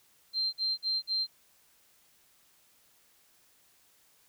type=tone bursts; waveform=sine; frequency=4152 Hz; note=C8; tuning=14 cents flat; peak=-27 dBFS; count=4; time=0.33-1.271 s; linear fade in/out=50 ms; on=200 ms; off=47 ms; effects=white hiss -65 dBFS RMS until 4.28 s